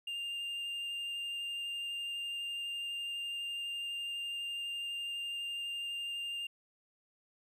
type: tone with vibrato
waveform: triangle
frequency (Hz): 2800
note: F7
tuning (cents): +4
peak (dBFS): -35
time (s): 0.07-6.47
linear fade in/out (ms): 5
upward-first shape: sine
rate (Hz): 12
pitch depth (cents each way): 8
effects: none